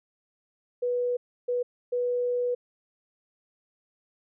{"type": "tone bursts at uneven times", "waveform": "sine", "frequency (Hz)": 490.1, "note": "B4", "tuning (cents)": -13, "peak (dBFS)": -24, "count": 3, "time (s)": [[0.82, 1.17], [1.48, 1.63], [1.92, 2.55]], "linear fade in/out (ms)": 10, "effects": []}